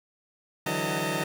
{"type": "tone cluster", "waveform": "15% pulse", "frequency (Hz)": [149.5, 165.7, 187.7, 628, 906], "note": ["D3", "E3", "F#3", "D#5", "A#5"], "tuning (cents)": [31, 9, 25, 16, -50], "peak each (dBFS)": -27, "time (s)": [0.66, 1.24], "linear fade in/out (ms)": 5, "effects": []}